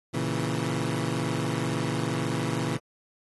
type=chord; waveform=20% pulse; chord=A# diminished; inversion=none; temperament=equal; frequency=116.54 / 138.59 / 164.81 Hz; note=A#2 / C#3 / E3; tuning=0 / 0 / 0 cents; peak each=-26 dBFS; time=0.13-2.78 s; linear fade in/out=20 ms; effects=AAC 32 kbps